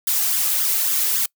blue noise with flanger, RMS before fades -20 dBFS, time 0.07-1.26 s, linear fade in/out 5 ms, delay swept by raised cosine 0.58 to 2.48 ms, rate 3.6 Hz, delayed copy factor +0.8, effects noise-tail reverb RT60 0.1 s tail -25 dB re dry

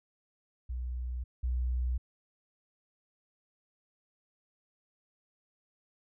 sine tone pair in turn, 61.74 / 61.97 Hz, B1 / B1, 0 / +7 cents, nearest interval unison, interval 7 cents, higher second, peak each -33 / -28 dBFS, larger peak second, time 0.69-1.24 / 1.43-1.98 s, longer neither, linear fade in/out 10 ms, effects none

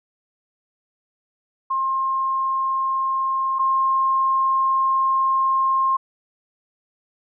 sine tone pair in turn, 1064 / 1064 Hz, C6 / C6, +29 / +29 cents, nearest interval unison, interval 0 cents, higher neither, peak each -19 / -16 dBFS, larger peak second, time 1.7-3.59 / 3.59-5.97 s, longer second, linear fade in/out 10 ms, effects none

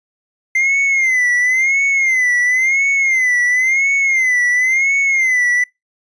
triangle tone with vibrato, 2079 Hz, C7, 12 cents flat, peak -10 dBFS, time 0.55-5.64 s, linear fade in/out 5 ms, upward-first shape sine, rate 0.96 Hz, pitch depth 110 cents each way, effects noise-tail reverb RT60 0.2 s tail -25 dB re dry + resampled to 22050 Hz

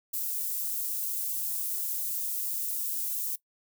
white high-pass noise, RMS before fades -32 dBFS, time 0.13-3.36 s, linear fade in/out 10 ms, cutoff 11000 Hz, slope 12 dB/octave, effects noise-tail reverb RT60 0.1 s tail -20 dB re dry

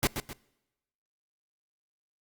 pink noise with echo, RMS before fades -25 dBFS, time 0.03-0.07 s, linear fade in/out 0 ms, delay 130 ms, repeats 2, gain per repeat -8 dB, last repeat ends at 0.33 s, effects noise-tail reverb RT60 1.0 s tail -24 dB re dry + Opus 48 kbps

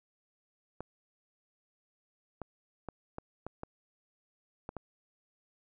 clicks, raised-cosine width 1 ms, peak -25 dBFS, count 8, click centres 0.806 / 2.417 / 2.887 / 3.184 / 3.466 / 3.634 / 4.691 / 4.767 s, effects none

